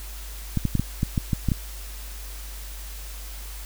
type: clicks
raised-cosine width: 5 ms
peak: -9 dBFS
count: 9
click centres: 0.573 / 0.653 / 0.753 / 0.796 / 1.031 / 1.178 / 1.332 / 1.487 / 1.518 s
effects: added 50 Hz sine -35 dBFS peak until 3.65 s + white hiss -42 dBFS RMS until 3.65 s